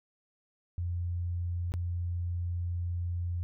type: tone with dropouts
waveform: sine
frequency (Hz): 87.31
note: F2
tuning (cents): 0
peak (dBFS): -30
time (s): 0.78-3.43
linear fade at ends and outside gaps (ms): 0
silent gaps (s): 1.72-1.739
effects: none